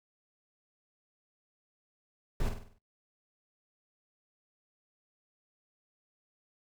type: noise with echo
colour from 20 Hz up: brown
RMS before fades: -29 dBFS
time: 2.4-2.49 s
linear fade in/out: 2 ms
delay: 49 ms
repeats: 6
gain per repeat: -6 dB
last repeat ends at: 2.784 s
effects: noise-tail reverb RT60 0.2 s tail -23 dB re dry